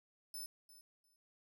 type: tone with echo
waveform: 10% pulse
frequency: 5274 Hz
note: E8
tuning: in tune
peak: -38 dBFS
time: 0.34-0.46 s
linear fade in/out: 2 ms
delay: 350 ms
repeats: 2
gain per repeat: -15 dB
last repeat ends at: 1.16 s
effects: none